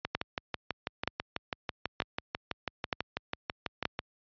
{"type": "two click trains", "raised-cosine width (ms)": 0.3, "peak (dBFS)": [-12, -15], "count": [5, 25], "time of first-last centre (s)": [[0.15, 3.854], [0.05, 3.991]], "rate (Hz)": [1.08, 6.09], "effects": ["high-pass 60 Hz 12 dB/octave", "resampled to 11025 Hz"]}